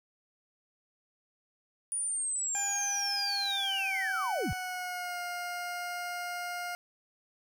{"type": "linear sweep", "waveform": "sine", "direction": "down", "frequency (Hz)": [9660, 38.55], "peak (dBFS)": -30, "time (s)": [1.92, 4.53], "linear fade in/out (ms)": 0}
{"type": "tone with pitch glide", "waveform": "20% pulse", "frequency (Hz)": [804, 708.1], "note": ["G5", "F5"], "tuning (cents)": [44, 24], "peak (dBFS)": -30, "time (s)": [2.55, 6.75], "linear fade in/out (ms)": 0, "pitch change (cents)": -220, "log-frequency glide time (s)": [3.32, 5.21]}
{"effects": []}